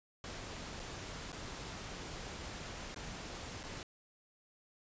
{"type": "noise with dropouts", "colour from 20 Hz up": "pink", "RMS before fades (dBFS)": -45, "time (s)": [0.24, 3.83], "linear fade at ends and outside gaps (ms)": 1, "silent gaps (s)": [[0.795, 0.799], [1.32, 1.328], [2.945, 2.961], [3.631, 3.637]], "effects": ["resampled to 16000 Hz"]}